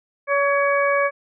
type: harmonic tone with a mistuned harmonic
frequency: 565 Hz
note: C#5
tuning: 33 cents sharp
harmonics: 1 / 2 / 3 / 4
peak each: -19 / -22 / -24 / -25 dBFS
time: 0.27-1.11 s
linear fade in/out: 50 ms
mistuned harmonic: 3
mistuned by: -24 cents
effects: none